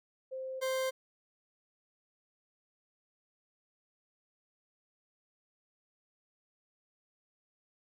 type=tone pair in turn; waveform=sine / 40% pulse; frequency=523.3 / 523.3 Hz; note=C5 / C5; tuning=0 / 0 cents; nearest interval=unison; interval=0 cents; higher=neither; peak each=-37 / -30 dBFS; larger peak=second; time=0.31-0.61 / 0.61-0.91 s; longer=neither; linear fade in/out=20 ms; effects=none